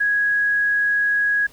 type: tone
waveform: sine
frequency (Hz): 1661.2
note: G#6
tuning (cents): 0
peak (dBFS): -16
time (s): 0-1.47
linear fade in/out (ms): 10
effects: pink hiss -50 dBFS RMS until 1.52 s